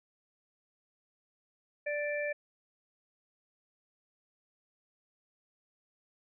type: harmonic tone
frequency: 587.3 Hz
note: D5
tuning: in tune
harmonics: 1 / 3 / 4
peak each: -33 / -38 / -39 dBFS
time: 1.86-2.33 s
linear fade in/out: 10 ms
effects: none